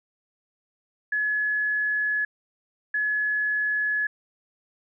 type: tone pair in turn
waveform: sine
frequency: 1700 / 1700 Hz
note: G#6 / G#6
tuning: +40 / +40 cents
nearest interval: unison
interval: 0 cents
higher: neither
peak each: -22 dBFS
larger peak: neither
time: 1.12-2.25 / 2.94-4.07 s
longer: neither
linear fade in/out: 5 ms
effects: none